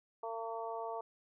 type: harmonic tone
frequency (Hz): 227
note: A#3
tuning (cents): -46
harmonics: 2 / 3 / 4 / 5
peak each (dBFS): -43 / -42 / -43 / -47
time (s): 0.23-1.01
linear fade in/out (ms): 5
effects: none

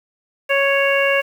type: harmonic tone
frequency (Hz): 554.4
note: C#5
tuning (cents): 0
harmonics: 1 / 2 / 3 / 4 / 5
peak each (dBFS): -17 / -25 / -21 / -22 / -21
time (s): 0.49-1.22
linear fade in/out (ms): 20
effects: 7-bit

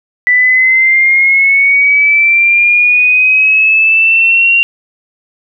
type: linear sweep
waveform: sine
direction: up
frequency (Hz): 1975.5 to 2767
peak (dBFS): -5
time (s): 0.27-4.63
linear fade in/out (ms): 0
effects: none

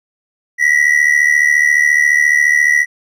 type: ring-modulated tone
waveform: triangle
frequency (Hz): 1945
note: B6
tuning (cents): -27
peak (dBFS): -4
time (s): 0.58-2.86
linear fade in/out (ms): 50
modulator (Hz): 37.2
effects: none

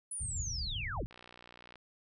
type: linear sweep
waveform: sine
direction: down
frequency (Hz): 10070 to 50.7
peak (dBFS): -37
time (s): 0.11-1.05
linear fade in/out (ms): 5
type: low-pass noise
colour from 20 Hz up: white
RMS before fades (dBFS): -40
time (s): 0.2-1.06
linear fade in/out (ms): 0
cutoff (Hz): 110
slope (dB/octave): 24
type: click train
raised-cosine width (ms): 0.3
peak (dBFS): -36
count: 40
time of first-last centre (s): 1.11-1.757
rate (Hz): 60.3
effects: none

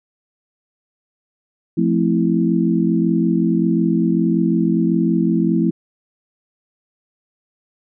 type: chord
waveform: sine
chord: F major seventh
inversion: none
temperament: equal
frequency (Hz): 174.61 / 220 / 261.6 / 329.6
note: F3 / A3 / C4 / E4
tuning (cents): 0 / 0 / 0 / 0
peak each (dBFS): -18 / -19 / -22 / -19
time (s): 1.77-5.71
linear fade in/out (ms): 10
effects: none

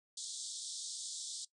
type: band-pass noise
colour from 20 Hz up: white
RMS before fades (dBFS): -44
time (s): 0.17-1.45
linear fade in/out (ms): 5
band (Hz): 3400 to 9000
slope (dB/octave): 96
effects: noise-tail reverb RT60 0.1 s tail -18 dB re dry

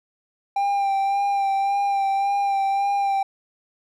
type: tone with vibrato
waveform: triangle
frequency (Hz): 793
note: G5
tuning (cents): +20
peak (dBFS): -17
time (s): 0.56-3.23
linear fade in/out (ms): 5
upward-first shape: sine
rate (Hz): 1.8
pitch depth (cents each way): 23
effects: none

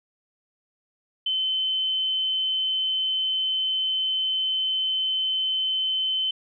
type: tone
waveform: sine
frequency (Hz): 3063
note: G7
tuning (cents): -41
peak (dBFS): -22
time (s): 1.26-6.31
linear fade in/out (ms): 5
effects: none

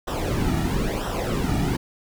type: noise with flanger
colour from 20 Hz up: brown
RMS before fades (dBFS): -24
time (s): 0.07-1.77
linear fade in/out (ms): 10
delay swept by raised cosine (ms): 0.44 to 1.94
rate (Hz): 1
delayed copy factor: -0.75
effects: none

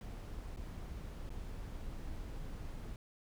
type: noise with dropouts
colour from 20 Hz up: brown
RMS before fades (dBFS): -44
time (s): 0.01-2.96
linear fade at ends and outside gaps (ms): 1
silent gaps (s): 0.562-0.571 / 1.293-1.303
effects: none

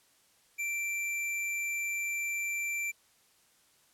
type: tone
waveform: square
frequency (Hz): 2349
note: D7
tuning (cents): 0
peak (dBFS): -32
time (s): 0.58-2.92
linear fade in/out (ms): 20
effects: white hiss -66 dBFS RMS until 3.93 s + low-pass 12000 Hz 12 dB/octave

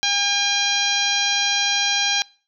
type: harmonic tone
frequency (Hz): 807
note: G#5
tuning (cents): -50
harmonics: 1 / 2 / 3 / 4 / 5 / 6 / 7 / 8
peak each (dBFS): -28 / -27 / -25 / -23 / -23 / -30 / -26 / -33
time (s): 0.03-2.22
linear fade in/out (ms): 0
effects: noise-tail reverb RT60 0.4 s tail -25 dB re dry

